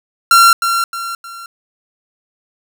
45% pulse tone with echo, 1369 Hz, F6, 35 cents flat, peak -5 dBFS, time 0.31-0.53 s, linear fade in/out 2 ms, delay 310 ms, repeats 3, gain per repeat -8 dB, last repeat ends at 1.46 s, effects none

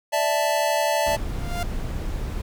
square chord, D suspended second, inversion none, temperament equal with one note detuned, 587.3 / 659.3 / 877.5 Hz, D5 / E5 / A5, 0 / 0 / -5 cents, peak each -25 dBFS, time 0.12-1.17 s, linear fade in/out 20 ms
brown noise, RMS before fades -28 dBFS, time 1.06-2.42 s, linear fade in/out 10 ms
sawtooth tone with exponential growth, 698.5 Hz, F5, in tune, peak -21 dBFS, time 1.17-1.63 s, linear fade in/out 2 ms, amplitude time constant 99 ms
effects none

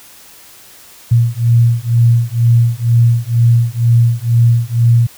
sine beating tone pair, 116.54 / 118.64 Hz, A#2 / A#2, 0 / +31 cents, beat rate 2.1 Hz, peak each -11 dBFS, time 1.11-5.07 s, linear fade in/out 10 ms, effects white hiss -40 dBFS RMS until 5.17 s

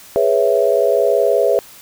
sine chord, C# minor seventh, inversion second, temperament equal, 415.3 / 493.9 / 554.4 / 659.3 Hz, G#4 / B4 / C#5 / E5, 0 / 0 / 0 / 0 cents, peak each -17 dBFS, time 0.16-1.59 s, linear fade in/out 0 ms, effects white hiss -41 dBFS RMS until 1.81 s

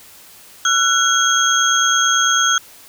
sine tone cluster, 1350 / 1479 / 3292 / 6380 Hz, E6 / F#6 / G#7 / G8, +41 / -1 / -16 / +30 cents, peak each -18 dBFS, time 0.65-2.58 s, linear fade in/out 2 ms, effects white hiss -43 dBFS RMS until 2.88 s

